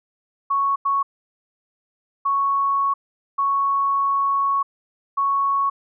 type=tone bursts at uneven times; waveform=sine; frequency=1108.7 Hz; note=C#6; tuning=in tune; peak=-17 dBFS; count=5; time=0.5-0.76 / 0.85-1.03 / 2.25-2.94 / 3.38-4.63 / 5.17-5.7 s; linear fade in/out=10 ms; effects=none